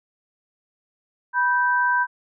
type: tone pair together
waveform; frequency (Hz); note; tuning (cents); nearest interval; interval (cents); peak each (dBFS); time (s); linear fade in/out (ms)
sine; 981.5 / 1558; B5 / G6; -11 / -11; minor sixth; 800; -20; 1.33-2.07; 50
effects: none